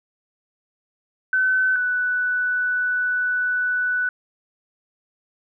sine tone pair in turn, 1519 / 1487.7 Hz, F#6 / F#6, +45 / +9 cents, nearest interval unison, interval 36 cents, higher first, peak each -16 / -19 dBFS, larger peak first, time 1.33-1.76 / 1.76-4.09 s, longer second, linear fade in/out 2 ms, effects none

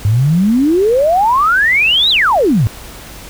sine exponential two-way sweep, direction up then down, 98 to 4032 to 98 Hz, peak -8 dBFS, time 0.05-2.67 s, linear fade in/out 0 ms, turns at 2.1 s, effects added 50 Hz sine -37 dBFS peak until 3.29 s + pink hiss -33 dBFS RMS until 3.29 s

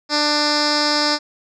10% pulse tone with low-pass filter, 296.8 Hz, D4, 18 cents sharp, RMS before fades -18 dBFS, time 0.09-1.19 s, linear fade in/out 50 ms, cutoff 5300 Hz, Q 9.1, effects none

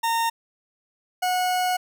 40% pulse tone pair in turn, 918 / 730.9 Hz, A#5 / F#5, -27 / -21 cents, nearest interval major third, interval 394 cents, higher first, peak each -20 dBFS, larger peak neither, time 0.03-0.3 / 1.22-1.77 s, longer second, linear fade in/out 10 ms, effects none

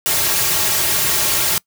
white noise with comb filter, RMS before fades -17 dBFS, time 0.06-1.58 s, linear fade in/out 0 ms, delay 4 ms, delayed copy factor -0.85, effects noise-tail reverb RT60 0.1 s tail -24 dB re dry

